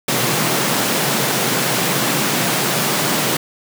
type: high-pass noise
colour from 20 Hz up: pink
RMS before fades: -18 dBFS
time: 0.08-3.37 s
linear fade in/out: 5 ms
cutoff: 120 Hz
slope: 96 dB/octave
effects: none